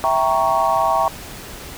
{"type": "chord", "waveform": "sine", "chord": "E diminished seventh", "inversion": "none", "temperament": "equal", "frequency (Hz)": [659.3, 784, 932.3, 1108.7], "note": ["E5", "G5", "Bb5", "Db6"], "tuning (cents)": [0, 0, 0, 0], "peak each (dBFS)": -20, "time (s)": [0.04, 1.08], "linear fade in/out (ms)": 0, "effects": ["pink hiss -35 dBFS RMS until 1.77 s"]}